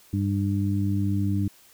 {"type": "harmonic tone", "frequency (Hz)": 99.5, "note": "G2", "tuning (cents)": 26, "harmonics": [1, 2, 3], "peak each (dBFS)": [-24, -27, -29], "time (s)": [0.13, 1.48], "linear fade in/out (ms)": 5, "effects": ["white hiss -55 dBFS RMS until 1.73 s"]}